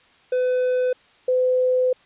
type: tone pair in turn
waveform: triangle / sine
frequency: 504 / 507.5 Hz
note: B4 / B4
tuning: +35 / +47 cents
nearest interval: unison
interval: 12 cents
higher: second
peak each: -16 dBFS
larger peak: neither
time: 0.32-0.93 / 1.28-1.93 s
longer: second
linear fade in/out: 5 ms
effects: white hiss -55 dBFS RMS until 2.05 s + resampled to 8000 Hz